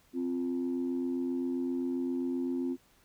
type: tone pair together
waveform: sine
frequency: 261.6 / 349.2 Hz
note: C4 / F4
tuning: 0 / 0 cents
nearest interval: perfect fourth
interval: 500 cents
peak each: -30 / -34 dBFS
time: 0.13-2.77 s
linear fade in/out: 50 ms
effects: tanh soft clip ceiling -24 dBFS + pink hiss -65 dBFS RMS until 3.04 s